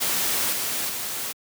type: noise with level steps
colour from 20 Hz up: white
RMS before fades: -24 / -27 / -30 dBFS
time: 0-1.33 s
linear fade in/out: 20 ms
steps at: 0.52 / 0.89 s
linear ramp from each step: 10 ms
effects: high-pass 100 Hz 12 dB/octave